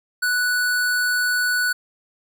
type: tone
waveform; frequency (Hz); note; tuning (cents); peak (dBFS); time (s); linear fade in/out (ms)
square; 1480; F#6; 0; -19; 0.22-1.73; 10
effects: none